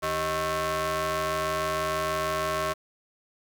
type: ring-modulated tone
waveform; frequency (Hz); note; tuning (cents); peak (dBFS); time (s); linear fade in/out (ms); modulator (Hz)
sawtooth; 233.1; A#3; 0; -19; 0.02-2.74; 20; 859
effects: 9-bit